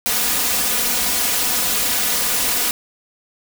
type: noise with comb filter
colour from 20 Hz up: white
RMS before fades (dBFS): -19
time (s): 0.06-2.71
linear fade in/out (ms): 0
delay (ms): 4.1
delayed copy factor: +0.7
effects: none

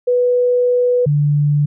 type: tone pair in turn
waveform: sine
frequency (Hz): 492.7 / 146.48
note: B4 / D3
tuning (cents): -4 / -4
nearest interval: octave + major sixth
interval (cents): 2100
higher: first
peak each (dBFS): -11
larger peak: neither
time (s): 0.07-1.06 / 1.06-1.66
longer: first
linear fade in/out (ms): 10
effects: none

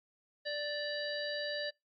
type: harmonic tone with a mistuned harmonic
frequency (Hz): 587.3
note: D5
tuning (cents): 0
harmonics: 1 / 3 / 5 / 7 / 8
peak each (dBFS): -38 / -40 / -47 / -43 / -44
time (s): 0.45-1.71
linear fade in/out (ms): 20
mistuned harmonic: 7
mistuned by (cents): -85
effects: noise-tail reverb RT60 0.2 s tail -25 dB re dry + AAC 48 kbps

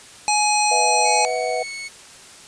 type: harmonic tone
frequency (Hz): 839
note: G#5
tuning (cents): +17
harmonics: 1 / 3 / 5 / 7 / 9 / 10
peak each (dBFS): -18 / -23 / -25 / -26 / -28 / -28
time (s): 0.28-1.25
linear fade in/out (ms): 0
type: chord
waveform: sine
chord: B suspended fourth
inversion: none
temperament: equal with one note detuned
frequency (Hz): 493.9 / 644.2 / 740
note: B4 / E5 / F#5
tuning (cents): 0 / -40 / 0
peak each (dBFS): -25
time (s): 0.71-1.63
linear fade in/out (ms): 5
type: tone with pitch glide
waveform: sawtooth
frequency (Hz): 2240 to 2205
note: C#7 to C#7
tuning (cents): +18 to -10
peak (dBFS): -26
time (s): 1.04-1.89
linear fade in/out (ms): 20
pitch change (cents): -28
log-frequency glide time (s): 1.34-1.72
effects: white hiss -43 dBFS RMS until 2.47 s + resampled to 22050 Hz

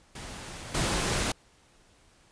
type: noise with level steps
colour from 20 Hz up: pink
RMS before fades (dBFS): -41 / -28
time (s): 0.15-1.32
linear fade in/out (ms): 5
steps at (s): 0.74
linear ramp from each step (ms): 10
effects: pink hiss -61 dBFS RMS until 2.31 s + resampled to 22050 Hz

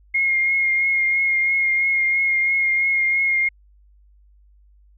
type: tone with vibrato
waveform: sine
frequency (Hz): 2142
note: C7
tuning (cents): +40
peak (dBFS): -16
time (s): 0.14-3.49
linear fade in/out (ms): 10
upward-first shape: triangle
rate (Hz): 3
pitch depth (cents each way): 24
effects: added 50 Hz sine -50 dBFS peak until 4.97 s

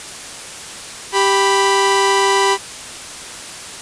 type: tone pair together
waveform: sawtooth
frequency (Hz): 392 / 987.8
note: G4 / B5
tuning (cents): 0 / 0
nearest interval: octave + major third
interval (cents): 1600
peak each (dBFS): -11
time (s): 1.12-2.58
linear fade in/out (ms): 50
effects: white hiss -31 dBFS RMS until 3.81 s + resampled to 22050 Hz

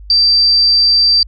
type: tone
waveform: sine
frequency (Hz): 4681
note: D8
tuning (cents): -7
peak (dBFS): -7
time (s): 0.1-1.23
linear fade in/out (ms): 2
effects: added 50 Hz sine -31 dBFS peak until 1.27 s

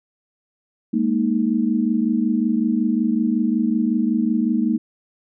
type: chord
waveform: sine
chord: Ab suspended second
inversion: none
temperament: equal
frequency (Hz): 207.7 / 233.1 / 311.1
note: Ab3 / Bb3 / Eb4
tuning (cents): 0 / 0 / 0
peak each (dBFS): -22 / -19 / -23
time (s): 0.93-4.78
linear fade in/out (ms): 10
effects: none

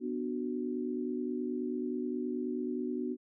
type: chord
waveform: sine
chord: B minor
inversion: none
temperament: just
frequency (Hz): 246.9 / 296.3 / 370.4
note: B3 / D4 / F#4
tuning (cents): 0 / +15 / +2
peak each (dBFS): -35 / -38 / -37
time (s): 0-3.17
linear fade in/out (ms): 50
effects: none

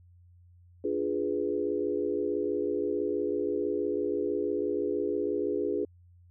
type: chord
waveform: sine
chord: D diminished seventh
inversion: none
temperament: equal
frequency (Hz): 293.7 / 349.2 / 415.3 / 493.9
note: D4 / F4 / Ab4 / Cb5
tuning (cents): 0 / 0 / 0 / 0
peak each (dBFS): -34 / -33 / -30 / -35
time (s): 0.84-5.85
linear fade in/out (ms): 5
effects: added 88 Hz sine -54 dBFS peak until 6.3 s

